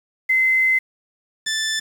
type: tone pair in turn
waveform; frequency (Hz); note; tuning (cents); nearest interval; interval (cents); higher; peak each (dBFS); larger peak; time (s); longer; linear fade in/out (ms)
sine / 15% pulse; 2057 / 1760; C7 / A6; -30 / 0; minor third; 270; first; -14; neither; 0.29-0.79 / 1.46-1.8; first; 10
effects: low-pass 11000 Hz 12 dB/octave + 7-bit